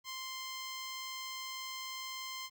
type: tone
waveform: 10% pulse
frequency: 1046.5 Hz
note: C6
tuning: in tune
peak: -32 dBFS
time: 0.04-2.5 s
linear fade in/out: 50 ms
effects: 12-bit